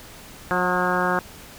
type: harmonic tone with a mistuned harmonic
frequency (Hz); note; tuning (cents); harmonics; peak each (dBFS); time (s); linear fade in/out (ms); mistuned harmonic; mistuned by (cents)
180; F#3; -47; 1 / 2 / 3 / 4 / 5 / 6 / 7 / 8 / 9; -28 / -28 / -28 / -28 / -28 / -28 / -28 / -28 / -28; 0.51-1.19; 0; 4; +24
effects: pink hiss -43 dBFS RMS until 1.58 s